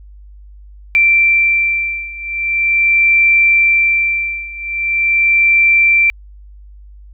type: beating tone pair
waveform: sine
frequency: 2349 / 2349.42 Hz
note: D7 / D7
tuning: 0 / 0 cents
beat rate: 0.42 Hz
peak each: -14 / -12 dBFS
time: 0.95-6.1 s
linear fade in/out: 0 ms
effects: added 50 Hz sine -35 dBFS peak until 7.13 s